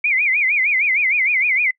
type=tone with vibrato; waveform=sine; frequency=2237 Hz; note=C#7; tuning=15 cents sharp; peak=-14 dBFS; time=0.04-1.71 s; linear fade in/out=5 ms; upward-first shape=sine; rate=6.5 Hz; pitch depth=180 cents each way; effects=noise-tail reverb RT60 0.1 s tail -24 dB re dry